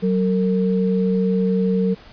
sine tone pair together, 187.9 / 455.8 Hz, F#3 / A#4, +27 / -39 cents, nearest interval octave + minor third, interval 1534 cents, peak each -17 / -21 dBFS, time 0.02-1.95 s, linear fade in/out 20 ms, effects pink hiss -45 dBFS RMS until 2.12 s + resampled to 11025 Hz

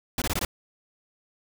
pink noise bursts, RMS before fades -27 dBFS, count 5, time 0.18-0.45 s, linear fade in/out 2 ms, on 38 ms, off 20 ms, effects none

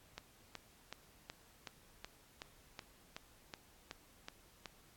click train, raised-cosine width 0.2 ms, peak -27 dBFS, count 13, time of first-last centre 0.18-4.658 s, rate 2.68 Hz, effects pink hiss -65 dBFS RMS until 4.96 s + AAC 64 kbps

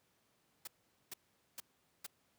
white noise bursts, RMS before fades -45 dBFS, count 4, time 0.65-2.066 s, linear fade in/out 5 ms, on 24 ms, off 440 ms, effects pink hiss -75 dBFS RMS until 2.38 s + high-pass 100 Hz 12 dB/octave

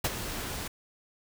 pink noise with ADSR envelope, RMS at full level -25 dBFS, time 0.04-0.68 s, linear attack 8 ms, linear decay 39 ms, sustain -11 dB, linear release 8 ms, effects none

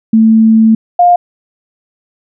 sine tone pair in turn, 222.1 / 706.4 Hz, A3 / F5, +16 / +20 cents, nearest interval octave + minor sixth, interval 2004 cents, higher second, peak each -3 dBFS, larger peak neither, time 0.13-0.75 / 0.99-1.16 s, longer first, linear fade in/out 5 ms, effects none

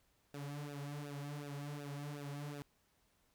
sawtooth tone with flanger, 144.2 Hz, D3, 31 cents flat, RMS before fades -45 dBFS, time 0.34-2.62 s, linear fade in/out 0 ms, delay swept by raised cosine 0.93 to 4.93 ms, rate 2.7 Hz, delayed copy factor -0.9, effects pink hiss -75 dBFS RMS until 3.34 s

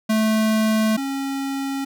square tone pair in turn, 218.3 / 273.3 Hz, A3 / C#4, -13 / -24 cents, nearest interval major third, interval 389 cents, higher second, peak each -17 / -24 dBFS, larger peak first, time 0.09-0.97 / 0.97-1.85 s, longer neither, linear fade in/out 10 ms, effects none

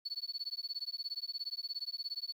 sine tone with tremolo, 4435 Hz, C#8, in tune, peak -34 dBFS, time 0.05-2.33 s, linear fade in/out 10 ms, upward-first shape sine, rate 17 Hz, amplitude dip 100%, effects 10-bit

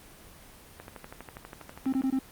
click train, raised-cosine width 0.5 ms, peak -26 dBFS, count 16, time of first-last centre 0.8-2.02 s, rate 12.3 Hz
triangle tone bursts, 264.7 Hz, C4, 20 cents sharp, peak -22 dBFS, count 4, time 1.86-2.191 s, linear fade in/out 5 ms, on 67 ms, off 21 ms
effects pink hiss -51 dBFS RMS until 2.31 s + Opus 24 kbps

